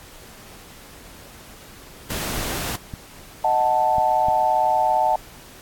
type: noise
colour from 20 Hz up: pink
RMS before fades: -27 dBFS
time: 2.1-2.76 s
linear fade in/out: 5 ms
type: clicks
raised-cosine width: 5 ms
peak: -19 dBFS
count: 4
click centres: 2.38 / 2.938 / 3.983 / 4.285 s
type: chord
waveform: sine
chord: D# diminished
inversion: none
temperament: equal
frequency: 622.3 / 740 / 880 Hz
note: D#5 / F#5 / A5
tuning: 0 / 0 / 0 cents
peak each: -24 / -20 / -19 dBFS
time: 3.44-5.16 s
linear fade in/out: 5 ms
effects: pink hiss -44 dBFS RMS until 5.61 s + AAC 64 kbps

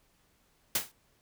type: noise with exponential decay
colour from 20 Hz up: white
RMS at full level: -24 dBFS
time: 0.75-0.92 s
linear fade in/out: 5 ms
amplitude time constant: 36 ms
effects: pink hiss -69 dBFS RMS until 1.21 s

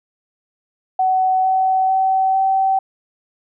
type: tone with pitch steps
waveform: sine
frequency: 751 / 757.1 / 763.2 / 769.4 Hz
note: F#5 / F#5 / G5 / G5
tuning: +26 / +40 / -47 / -33 cents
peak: -13 dBFS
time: 0.99-2.79 s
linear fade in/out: 5 ms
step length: 450 ms
effects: none

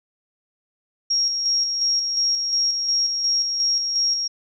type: tone with tremolo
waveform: sine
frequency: 5588 Hz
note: F8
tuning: in tune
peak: -17 dBFS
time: 1.1-4.28 s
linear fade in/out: 10 ms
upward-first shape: square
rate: 2.8 Hz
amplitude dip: 40%
effects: none

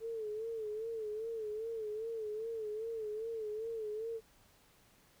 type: tone with vibrato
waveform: sine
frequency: 440 Hz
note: A4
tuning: in tune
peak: -37 dBFS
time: 0-4.21 s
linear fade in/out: 50 ms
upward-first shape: sine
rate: 2.5 Hz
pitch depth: 77 cents each way
effects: pink hiss -66 dBFS RMS until 5.2 s

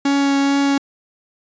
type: tone with vibrato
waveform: 45% pulse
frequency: 278.7 Hz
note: C#4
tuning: 9 cents sharp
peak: -14 dBFS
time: 0.05-0.78 s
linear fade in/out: 5 ms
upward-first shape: triangle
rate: 2.3 Hz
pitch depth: 10 cents each way
effects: resampled to 16000 Hz

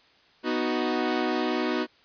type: chord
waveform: sawtooth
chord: B major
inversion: none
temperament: equal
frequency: 246.9 / 311.1 / 370 Hz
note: B3 / D#4 / F#4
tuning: 0 / 0 / 0 cents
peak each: -25 dBFS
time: 0.43-1.87 s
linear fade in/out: 50 ms
effects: white hiss -59 dBFS RMS until 2.04 s + resampled to 11025 Hz

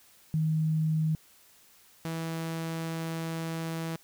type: tone pair in turn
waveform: sine / sawtooth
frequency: 157.4 / 163.5 Hz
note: D#3 / E3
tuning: +20 / -14 cents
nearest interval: minor second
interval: 66 cents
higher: second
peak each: -24 / -28 dBFS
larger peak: first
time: 0.34-1.15 / 2.05-3.96 s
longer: second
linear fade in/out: 0 ms
effects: white hiss -59 dBFS RMS until 4.03 s

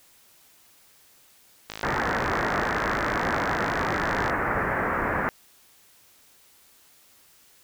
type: click train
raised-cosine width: 0.2 ms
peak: -16 dBFS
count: 140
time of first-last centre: 1.7-4.298 s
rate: 53.5 Hz
type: low-pass noise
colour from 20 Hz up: white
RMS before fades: -26 dBFS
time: 1.83-5.29 s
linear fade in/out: 0 ms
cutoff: 1900 Hz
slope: 48 dB/octave
effects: white hiss -57 dBFS RMS until 7.63 s

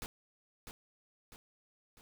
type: noise with echo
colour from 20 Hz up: pink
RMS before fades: -42 dBFS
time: 0.02-0.06 s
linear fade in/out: 0 ms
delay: 650 ms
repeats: 3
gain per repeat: -6 dB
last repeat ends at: 2.01 s
effects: none

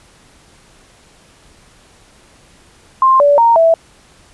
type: tone with pitch steps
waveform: sine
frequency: 1054 / 576 / 928 / 658 Hz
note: C6 / D5 / A#5 / E5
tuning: +12 / -34 / -8 / -3 cents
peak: -6 dBFS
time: 3.02-3.74 s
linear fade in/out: 2 ms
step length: 180 ms
effects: pink hiss -47 dBFS RMS until 4.33 s + resampled to 24000 Hz

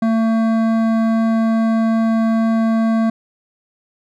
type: tone with hard clipping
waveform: triangle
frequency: 224.8 Hz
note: A3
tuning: 37 cents sharp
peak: -15 dBFS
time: 0.02-3.1 s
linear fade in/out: 5 ms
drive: 16 dB
effects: none

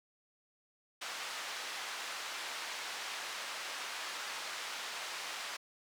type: band-pass noise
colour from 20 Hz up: pink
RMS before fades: -42 dBFS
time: 1.01-5.57 s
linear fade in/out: 10 ms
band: 1000 to 6100 Hz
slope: 12 dB/octave
effects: none

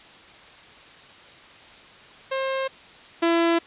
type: tone pair in turn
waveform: sawtooth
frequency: 533 / 335.8 Hz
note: C5 / E4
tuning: +32 / +32 cents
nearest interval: minor sixth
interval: 800 cents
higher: first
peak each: -20 / -14 dBFS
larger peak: second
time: 2.31-2.68 / 3.22-3.59 s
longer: neither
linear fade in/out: 10 ms
effects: white hiss -47 dBFS RMS until 3.66 s + resampled to 8000 Hz

